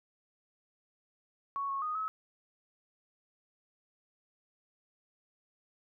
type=tone with pitch steps; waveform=sine; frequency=1112 / 1098 / 1239 / 1287 Hz; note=C#6 / C#6 / D#6 / E6; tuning=+5 / -17 / -8 / -42 cents; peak=-32 dBFS; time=1.56-2.08 s; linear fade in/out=0 ms; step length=130 ms; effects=none